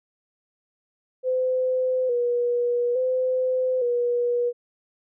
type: tone with vibrato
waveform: sine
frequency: 497.1 Hz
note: B4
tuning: 11 cents sharp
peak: -20 dBFS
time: 1.23-4.53 s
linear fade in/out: 50 ms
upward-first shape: square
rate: 0.58 Hz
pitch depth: 50 cents each way
effects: none